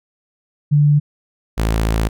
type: tone pair in turn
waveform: sine / sawtooth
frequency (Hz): 146.83 / 55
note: D3 / A1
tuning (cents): 0 / 0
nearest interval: octave + perfect fourth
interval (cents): 1700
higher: first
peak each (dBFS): -9 / -11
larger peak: first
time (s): 0.71-1 / 1.57-2.09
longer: second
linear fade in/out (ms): 20
effects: none